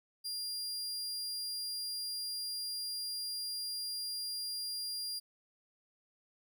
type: tone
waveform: sawtooth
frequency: 4800 Hz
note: D8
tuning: 37 cents sharp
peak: -34 dBFS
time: 0.24-5.2 s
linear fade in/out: 20 ms
effects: none